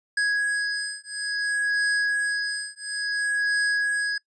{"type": "beating tone pair", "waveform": "square", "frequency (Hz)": [1661.2, 1661.78], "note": ["G#6", "G#6"], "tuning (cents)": [0, 1], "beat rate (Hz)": 0.58, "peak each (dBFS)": -27, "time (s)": [0.17, 4.18], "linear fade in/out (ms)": 5, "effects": ["noise-tail reverb RT60 0.1 s tail -24 dB re dry", "resampled to 22050 Hz"]}